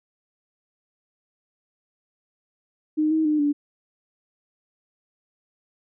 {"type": "tone with pitch steps", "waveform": "sine", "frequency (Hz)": [307.3, 316.5, 303.3, 290.6], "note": ["D#4", "D#4", "D#4", "D4"], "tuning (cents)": [-21, 30, -44, -18], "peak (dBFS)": -18, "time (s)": [2.97, 3.53], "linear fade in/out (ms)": 20, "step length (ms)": 140, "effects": []}